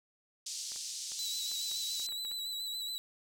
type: band-pass noise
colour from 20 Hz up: pink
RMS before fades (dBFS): -41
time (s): 0.46-2.07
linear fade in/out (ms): 5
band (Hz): 4500 to 7800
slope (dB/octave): 24
type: clicks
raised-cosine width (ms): 0.3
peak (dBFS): -36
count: 10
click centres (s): 0.719 / 0.761 / 1.119 / 1.516 / 1.715 / 1.998 / 2.089 / 2.123 / 2.25 / 2.315
type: tone with vibrato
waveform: 40% pulse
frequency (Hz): 3951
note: B7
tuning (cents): 0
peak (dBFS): -35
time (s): 1.19-2.98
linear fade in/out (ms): 0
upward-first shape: sine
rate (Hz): 7.1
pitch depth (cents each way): 36
effects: none

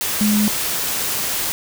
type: tone in noise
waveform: sine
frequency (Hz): 210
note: G#3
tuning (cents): +19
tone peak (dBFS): -14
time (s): 0.21-0.48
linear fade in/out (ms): 0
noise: white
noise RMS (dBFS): -22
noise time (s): 0.01-1.52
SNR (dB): +5
effects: none

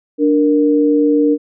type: tone pair together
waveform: sine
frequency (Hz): 293.7 / 465.9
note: D4 / A#4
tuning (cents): 0 / -1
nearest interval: minor sixth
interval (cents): 799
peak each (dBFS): -11 / -14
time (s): 0.18-1.38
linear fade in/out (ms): 50
effects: none

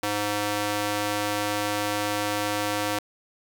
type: tone with high-pass filter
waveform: square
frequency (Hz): 103.7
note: G#2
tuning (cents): -2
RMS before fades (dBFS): -27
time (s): 0.03-2.99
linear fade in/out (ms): 5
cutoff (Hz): 400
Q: 0.62
effects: 8-bit

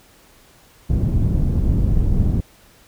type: low-pass noise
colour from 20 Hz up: pink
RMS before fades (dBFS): -17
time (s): 0.89-2.41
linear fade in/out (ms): 10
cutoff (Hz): 180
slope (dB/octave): 12
effects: pink hiss -51 dBFS RMS until 2.87 s

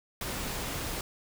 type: noise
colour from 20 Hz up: pink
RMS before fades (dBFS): -35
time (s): 0.21-1.01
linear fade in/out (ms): 2
effects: none

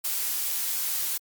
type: noise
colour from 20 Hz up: blue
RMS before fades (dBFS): -28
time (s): 0.04-1.18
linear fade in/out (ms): 10
effects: Opus 48 kbps

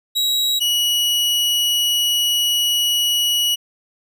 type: tone pair in turn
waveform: 40% pulse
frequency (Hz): 3858 / 2925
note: B7 / F#7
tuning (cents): -41 / -21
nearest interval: perfect fourth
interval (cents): 480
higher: first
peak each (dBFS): -15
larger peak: neither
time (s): 0.15-0.6 / 0.6-3.56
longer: second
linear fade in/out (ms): 20
effects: none

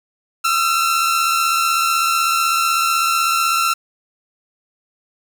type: tone pair together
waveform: sawtooth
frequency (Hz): 1278 / 1354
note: D#6 / E6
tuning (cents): +46 / +46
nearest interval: minor second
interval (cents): 100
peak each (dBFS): -19 / -12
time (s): 0.44-3.74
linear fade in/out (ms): 10
effects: 7-bit

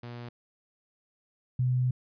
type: tone pair in turn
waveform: sawtooth / sine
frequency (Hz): 120 / 126.19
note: B2 / B2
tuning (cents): -49 / +38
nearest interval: minor second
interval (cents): 87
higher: second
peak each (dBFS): -35 / -23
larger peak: second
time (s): 0.03-0.29 / 1.59-1.91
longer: second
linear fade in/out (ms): 5
effects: resampled to 11025 Hz

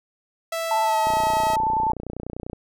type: tone with pitch glide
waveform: sawtooth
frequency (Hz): 659.3 to 640.9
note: E5 to E5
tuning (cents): 0 to -49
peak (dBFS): -21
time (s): 0.52-1.56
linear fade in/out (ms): 5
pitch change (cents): -49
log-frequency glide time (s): 0.83-0.97
type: tone with vibrato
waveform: sine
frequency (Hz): 880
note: A5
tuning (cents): 0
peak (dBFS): -19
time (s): 0.71-1.92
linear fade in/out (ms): 2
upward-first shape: triangle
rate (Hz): 19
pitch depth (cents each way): 28
type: click train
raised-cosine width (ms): 2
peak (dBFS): -19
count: 45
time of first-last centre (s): 1.07-2.532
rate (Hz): 30.1
effects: none

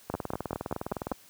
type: two click trains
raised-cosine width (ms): 1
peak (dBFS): -18 / -15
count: 21 / 6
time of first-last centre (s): 0.1-1.12 / 0.14-1.117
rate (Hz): 19.6 / 5.12
effects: white hiss -56 dBFS RMS until 1.29 s + high-pass 60 Hz 12 dB/octave

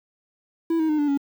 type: tone with pitch steps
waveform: triangle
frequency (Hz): 330 / 316.9 / 304.4 / 292.3 / 280.7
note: E4 / D#4 / D#4 / D4 / C#4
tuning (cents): +2 / +32 / -38 / -8 / +22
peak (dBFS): -17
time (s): 0.7-1.175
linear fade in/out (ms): 5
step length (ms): 95
effects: 8-bit

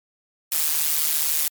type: noise with amplitude modulation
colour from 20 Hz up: blue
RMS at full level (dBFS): -18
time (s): 0.52-1.48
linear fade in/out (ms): 0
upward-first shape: sine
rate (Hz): 153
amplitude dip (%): 85
effects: MP3 96 kbps

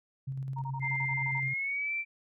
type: tone with tremolo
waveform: sine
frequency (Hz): 134.1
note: C3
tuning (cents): +43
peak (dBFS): -32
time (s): 0.27-1.54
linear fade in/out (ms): 10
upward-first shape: square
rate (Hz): 9.5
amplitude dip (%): 30
type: tone bursts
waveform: sine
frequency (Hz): 932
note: A#5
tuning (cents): -1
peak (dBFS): -36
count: 10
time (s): 0.56-1.403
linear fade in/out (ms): 10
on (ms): 60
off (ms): 27
type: tone with pitch glide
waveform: sine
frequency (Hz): 2096 to 2339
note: C7 to D7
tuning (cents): +2 to -8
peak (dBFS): -30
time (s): 0.8-2.05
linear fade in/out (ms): 50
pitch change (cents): +190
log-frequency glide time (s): 1.42-1.93
effects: none

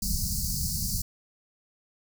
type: band-stop noise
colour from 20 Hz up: pink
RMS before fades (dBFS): -29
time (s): 0.02-1.02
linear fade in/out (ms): 5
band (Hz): 210 to 4400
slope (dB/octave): 96
effects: none

